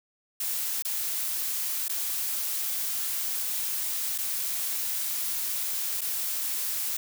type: noise with dropouts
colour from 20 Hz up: blue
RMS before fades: -30 dBFS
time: 0.4-6.97 s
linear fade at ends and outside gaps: 5 ms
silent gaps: 0.824-0.849 / 1.883-1.894 / 4.18-4.184 / 6.01-6.015 s
effects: none